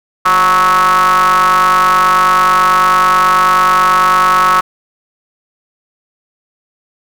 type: ring-modulated tone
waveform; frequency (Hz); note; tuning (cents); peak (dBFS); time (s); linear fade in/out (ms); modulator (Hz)
square; 94.2; F#2; +32; -5; 0.25-4.61; 10; 1200
effects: none